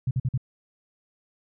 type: tone bursts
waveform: sine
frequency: 127.6 Hz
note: C3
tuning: 43 cents flat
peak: -21 dBFS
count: 4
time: 0.07-0.377 s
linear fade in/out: 5 ms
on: 40 ms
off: 49 ms
effects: none